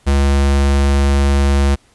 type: tone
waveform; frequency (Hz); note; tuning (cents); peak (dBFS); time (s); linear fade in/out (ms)
square; 69.6; C#2; +8; -11; 0.06-1.76; 20
effects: pink hiss -53 dBFS RMS until 1.94 s + resampled to 24000 Hz